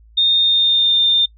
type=tone with pitch glide; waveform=sine; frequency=3661 to 3613 Hz; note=A#7 to A7; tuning=-32 to +45 cents; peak=-11 dBFS; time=0.17-1.26 s; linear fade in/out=10 ms; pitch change=-23 cents; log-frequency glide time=0.4-1 s; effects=noise-tail reverb RT60 0.1 s tail -25 dB re dry + added 55 Hz sine -44 dBFS peak until 1.37 s